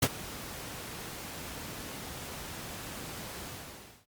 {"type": "noise with ADSR envelope", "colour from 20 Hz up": "pink", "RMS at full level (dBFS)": -23, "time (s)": [0.02, 4.06], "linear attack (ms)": 9, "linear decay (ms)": 49, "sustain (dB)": -18, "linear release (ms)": 620, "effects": ["high-pass 60 Hz 12 dB/octave", "Opus 48 kbps"]}